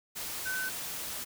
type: tone in noise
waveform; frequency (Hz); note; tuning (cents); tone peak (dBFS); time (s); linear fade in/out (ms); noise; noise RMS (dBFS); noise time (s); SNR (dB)
sine; 1519; F#6; +45; -32; 0.45-0.7; 20; white; -38; 0.15-1.25; +3
effects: none